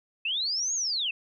sine linear two-way sweep, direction up then down, 2555 to 6750 to 2555 Hz, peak -26 dBFS, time 0.25-1.11 s, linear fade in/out 5 ms, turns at 0.74 s, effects none

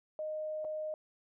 sine tone with dropouts, 618 Hz, D#5, 12 cents flat, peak -35 dBFS, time 0.19-0.94 s, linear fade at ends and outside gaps 1 ms, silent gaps 0.645-0.649 s, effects none

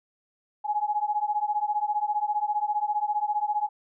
sine beating tone pair, 830.6 / 845.6 Hz, G#5 / G#5, 0 / +31 cents, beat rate 15 Hz, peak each -27 dBFS, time 0.64-3.69 s, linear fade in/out 20 ms, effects none

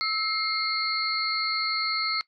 sine tone cluster, 1305 / 2123 / 4196 / 4450 Hz, E6 / C7 / C8 / C#8, -18 / +25 / +4 / +6 cents, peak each -30 dBFS, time 0.01-2.21 s, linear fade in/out 0 ms, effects noise-tail reverb RT60 0.1 s tail -20 dB re dry

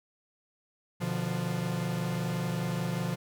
45% pulse chord, B diminished, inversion none, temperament equal with one note detuned, 123.47 / 149.23 / 174.61 Hz, B2 / D3 / F3, 0 / +28 / 0 cents, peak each -35 / -36 / -32 dBFS, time 1-3.16 s, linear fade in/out 20 ms, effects none

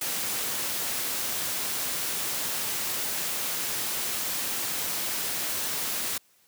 white noise, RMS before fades -30 dBFS, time 0.01-6.18 s, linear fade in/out 5 ms, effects white hiss -63 dBFS RMS until 6.47 s + high-pass 100 Hz 12 dB/octave

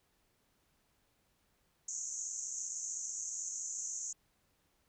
pink band-pass noise, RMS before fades -41 dBFS, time 1.88-4.13 s, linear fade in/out 5 ms, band 6200 to 7200 Hz, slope 96 dB/octave, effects pink hiss -75 dBFS RMS until 4.88 s

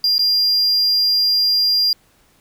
triangle tone with dropouts, 4800 Hz, D8, 37 cents sharp, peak -12 dBFS, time 0.04-1.93 s, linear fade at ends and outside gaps 2 ms, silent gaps 0.182-0.192 s, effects pink hiss -56 dBFS RMS until 2.4 s

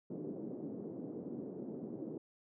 white band-pass noise, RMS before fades -44 dBFS, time 0.1-2.18 s, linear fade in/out 5 ms, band 170 to 390 Hz, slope 24 dB/octave, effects none

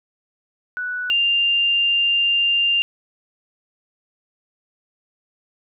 sine tone pair in turn, 1480 / 2794 Hz, F#6 / F7, 0 / 0 cents, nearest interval major seventh, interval 1100 cents, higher second, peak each -23 / -15 dBFS, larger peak second, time 0.77-1.1 / 1.1-2.82 s, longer second, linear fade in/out 0 ms, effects none

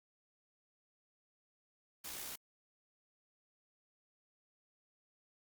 white noise with amplitude modulation, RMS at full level -43 dBFS, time 2.04-2.36 s, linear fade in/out 10 ms, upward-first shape sine, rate 64.7 Hz, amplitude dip 45%, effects Opus 48 kbps

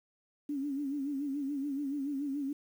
sine tone with vibrato, 281 Hz, C#4, 24 cents sharp, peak -32 dBFS, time 0.49-2.53 s, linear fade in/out 5 ms, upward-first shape sine, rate 7 Hz, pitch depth 85 cents each way, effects 10-bit

